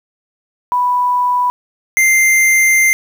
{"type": "tone pair in turn", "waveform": ["sine", "square"], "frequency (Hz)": [987, 2091], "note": ["B5", "C7"], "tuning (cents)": [-1, -2], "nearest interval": "octave + minor second", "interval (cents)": 1299, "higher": "second", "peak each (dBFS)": [-11, -9], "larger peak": "second", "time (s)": [[0.72, 1.5], [1.97, 2.93]], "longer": "second", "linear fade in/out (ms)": 0, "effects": ["7-bit"]}